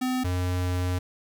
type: tone pair in turn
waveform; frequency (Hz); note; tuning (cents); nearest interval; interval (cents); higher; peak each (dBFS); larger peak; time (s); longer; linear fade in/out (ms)
square; 255.1 / 90.19; C4 / F#2; -44 / -44; octave + tritone; 1800; first; -25; neither; 0.01-0.24 / 0.24-0.99; second; 10
effects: none